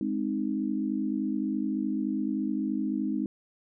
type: chord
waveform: sine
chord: Ab major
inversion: none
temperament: equal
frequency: 207.7 / 261.6 / 311.1 Hz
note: Ab3 / C4 / Eb4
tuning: 0 / 0 / 0 cents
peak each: -31 dBFS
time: 0.01-3.26 s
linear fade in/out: 2 ms
effects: none